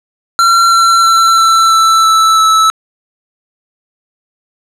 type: tone with pitch steps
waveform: square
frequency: 1364 / 1354.6 / 1345.2 / 1335.9 / 1326.7 / 1317.5 / 1308.4 Hz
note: F6 / E6 / E6 / E6 / E6 / E6 / E6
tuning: -41 / +47 / +35 / +23 / +11 / -1 / -13 cents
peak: -6 dBFS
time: 0.39-2.7 s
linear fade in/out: 0 ms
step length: 330 ms
effects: low-pass 9000 Hz 12 dB/octave